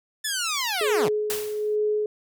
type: linear sweep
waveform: 10% pulse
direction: down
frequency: 1767 to 123 Hz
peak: -16 dBFS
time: 0.24-1.09 s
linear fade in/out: 10 ms
type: tone with tremolo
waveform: sine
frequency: 423.2 Hz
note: G#4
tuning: 33 cents sharp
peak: -20 dBFS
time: 0.81-2.06 s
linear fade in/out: 2 ms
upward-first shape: sine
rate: 1.2 Hz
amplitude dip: 60%
type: noise with exponential decay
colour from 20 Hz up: white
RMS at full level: -27 dBFS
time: 1.3-1.76 s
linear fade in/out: 0 ms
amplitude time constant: 100 ms
effects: none